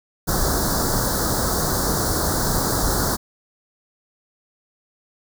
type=band-stop noise; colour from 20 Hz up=pink; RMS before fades=-21 dBFS; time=0.27-3.17 s; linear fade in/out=20 ms; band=1600 to 4200 Hz; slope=48 dB/octave; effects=none